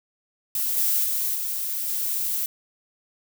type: noise with level steps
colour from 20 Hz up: violet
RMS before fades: -25 / -22 / -25 / -28 / -26 dBFS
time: 0.55-2.46 s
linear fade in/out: 2 ms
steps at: 0.76 / 1.03 / 1.34 / 1.87 s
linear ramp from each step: 20 ms
effects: none